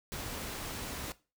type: noise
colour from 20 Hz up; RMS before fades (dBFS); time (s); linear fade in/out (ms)
pink; -40; 0.12-1.12; 0
effects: noise-tail reverb RT60 0.3 s tail -18 dB re dry